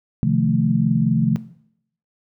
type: chord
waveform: sine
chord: F dominant seventh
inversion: second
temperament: equal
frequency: 130.81 / 155.56 / 174.61 / 220 Hz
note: C3 / Eb3 / F3 / A3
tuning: 0 / 0 / 0 / 0 cents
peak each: -21 dBFS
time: 0.23-1.36 s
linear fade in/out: 0 ms
effects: noise-tail reverb RT60 0.7 s tail -17 dB re dry